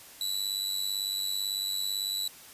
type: tone with amplitude modulation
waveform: sawtooth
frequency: 3951 Hz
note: B7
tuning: in tune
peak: -23 dBFS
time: 0.21-2.28 s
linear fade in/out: 2 ms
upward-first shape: sine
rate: 98 Hz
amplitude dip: 75%
effects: white hiss -50 dBFS RMS until 2.53 s + resampled to 32000 Hz